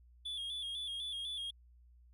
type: tone with vibrato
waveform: triangle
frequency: 3358 Hz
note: G#7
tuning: 18 cents sharp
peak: -37 dBFS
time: 0.25-1.51 s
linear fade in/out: 10 ms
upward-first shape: square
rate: 4 Hz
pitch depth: 53 cents each way
effects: added 60 Hz sine -59 dBFS peak until 2.13 s